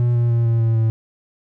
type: tone with pitch steps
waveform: triangle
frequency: 120.5 / 118.77 / 117.07 / 115.39 / 113.74 / 112.11 Hz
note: B2 / A#2 / A#2 / A#2 / A#2 / A2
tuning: -42 / +33 / +8 / -17 / -42 / +33 cents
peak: -12 dBFS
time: 0-0.9 s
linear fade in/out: 0 ms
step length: 150 ms
effects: none